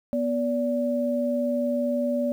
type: tone pair together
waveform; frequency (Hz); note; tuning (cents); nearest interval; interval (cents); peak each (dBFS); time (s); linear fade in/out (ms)
sine; 244.8 / 577.5; B3 / D5; -15 / -29; octave + minor third; 1486; -25; 0.13-2.32; 0
effects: 9-bit